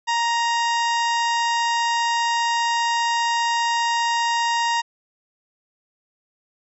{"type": "harmonic tone with a mistuned harmonic", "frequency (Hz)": 935, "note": "A#5", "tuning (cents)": 5, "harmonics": [1, 2, 3, 4, 5, 6, 7, 8], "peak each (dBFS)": [-20, -26, -30, -32, -34, -36, -37, -38], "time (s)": [0.07, 4.82], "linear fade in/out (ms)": 20, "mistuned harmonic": 5, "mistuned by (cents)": 76, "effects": []}